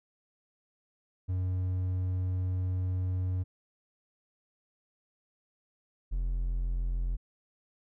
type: tone pair in turn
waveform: triangle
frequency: 92 / 43.42 Hz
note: F#2 / F1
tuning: -9 / -9 cents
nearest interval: octave + minor second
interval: 1300 cents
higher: first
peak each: -26 dBFS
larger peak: neither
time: 1.28-3.44 / 6.11-7.17 s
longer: first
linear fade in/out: 20 ms
effects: none